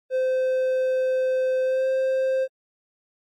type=tone with pitch glide; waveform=triangle; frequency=517 to 525.7 Hz; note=C5 to C5; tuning=-21 to +8 cents; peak=-18 dBFS; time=0.1-2.48 s; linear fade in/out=50 ms; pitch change=+29 cents; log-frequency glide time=1.63-1.87 s; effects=AAC 64 kbps